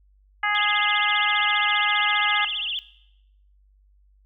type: harmonic tone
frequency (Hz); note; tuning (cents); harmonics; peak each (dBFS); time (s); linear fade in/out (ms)
415.3; G#4; 0; 2 / 3 / 4 / 5 / 6 / 7; -27 / -27 / -25 / -26 / -40 / -35; 0.43-2.45; 5
type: tone with vibrato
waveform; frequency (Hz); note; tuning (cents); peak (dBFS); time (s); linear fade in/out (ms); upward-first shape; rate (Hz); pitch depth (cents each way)
sine; 3094; G7; -23; -25; 0.55-2.79; 0; triangle; 15; 260
effects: noise-tail reverb RT60 0.8 s tail -17 dB re dry + added 49 Hz sine -55 dBFS peak until 4.25 s